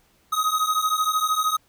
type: beating tone pair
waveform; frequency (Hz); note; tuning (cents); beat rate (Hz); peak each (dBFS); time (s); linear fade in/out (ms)
square; 1254 / 1267; D#6 / D#6; +13 / +31; 13; -24; 0.32-1.57; 10
effects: pink hiss -62 dBFS RMS until 1.68 s